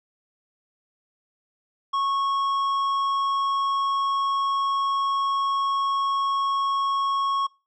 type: tone with tanh clipping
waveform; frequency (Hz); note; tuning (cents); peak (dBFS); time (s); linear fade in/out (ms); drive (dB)
triangle; 1100; C#6; -14; -23; 1.93-7.47; 10; 12
effects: noise-tail reverb RT60 0.3 s tail -25 dB re dry